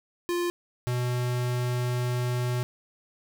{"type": "tone pair in turn", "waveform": "square", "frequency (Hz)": [349.2, 123.46], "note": ["F4", "B2"], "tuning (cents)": [0, 0], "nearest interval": "octave + tritone", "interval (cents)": 1800, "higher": "first", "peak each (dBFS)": -26, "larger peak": "neither", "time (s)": [[0.29, 0.5], [0.87, 2.63]], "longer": "second", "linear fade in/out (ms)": 0, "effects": []}